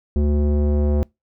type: tone with low-pass filter sweep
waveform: square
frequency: 73.42 Hz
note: D2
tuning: in tune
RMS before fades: -18 dBFS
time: 0.16-1.03 s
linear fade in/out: 0 ms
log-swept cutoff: 350 to 530 Hz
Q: 1.6
effects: noise-tail reverb RT60 0.2 s tail -25 dB re dry